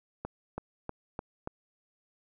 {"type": "accelerating click train", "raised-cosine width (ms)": 1, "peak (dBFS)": -21, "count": 5, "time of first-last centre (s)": [0.25, 1.474], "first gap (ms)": 330, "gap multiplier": 0.95, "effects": []}